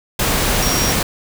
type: tone in noise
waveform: sine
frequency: 5620 Hz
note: F8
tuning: 10 cents sharp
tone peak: -21 dBFS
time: 0.62-0.92 s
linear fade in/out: 5 ms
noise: pink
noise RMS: -17 dBFS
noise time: 0.19-1.03 s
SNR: -7 dB
effects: none